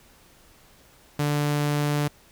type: tone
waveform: sawtooth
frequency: 146.83 Hz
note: D3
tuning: in tune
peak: -18 dBFS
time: 1.19-2.08 s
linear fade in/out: 5 ms
effects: pink hiss -55 dBFS RMS until 2.31 s